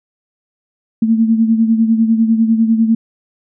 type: beating tone pair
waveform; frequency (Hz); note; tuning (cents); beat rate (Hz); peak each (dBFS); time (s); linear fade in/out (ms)
sine; 223.5 / 233.5; A3 / A#3; +27 / +3; 10; -10 / -17; 1.02-2.95; 5
effects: none